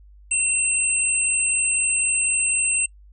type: tone pair together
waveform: sine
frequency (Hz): 2716 / 8128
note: F7 / B8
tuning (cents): -49 / +49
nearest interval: octave + perfect fifth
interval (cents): 1898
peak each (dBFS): -24 / -19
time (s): 0.31-2.86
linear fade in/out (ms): 5
effects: noise-tail reverb RT60 0.1 s tail -24 dB re dry + added 50 Hz sine -45 dBFS peak until 3.12 s